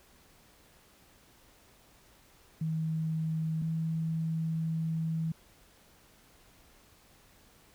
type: tone pair in turn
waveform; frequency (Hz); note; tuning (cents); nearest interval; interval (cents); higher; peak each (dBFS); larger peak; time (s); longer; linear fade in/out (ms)
sine; 159.5 / 161.63; D#3 / E3; +43 / -34; unison; 23; second; -29 / -29; neither; 2.61-3.62 / 3.62-5.32; second; 5
effects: pink hiss -61 dBFS RMS until 7.74 s